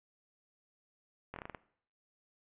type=slowing click train; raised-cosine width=0.5 ms; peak=-27 dBFS; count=7; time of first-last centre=1.34-1.548 s; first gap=22 ms; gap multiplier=1.18; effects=noise-tail reverb RT60 0.6 s tail -18 dB re dry + resampled to 8000 Hz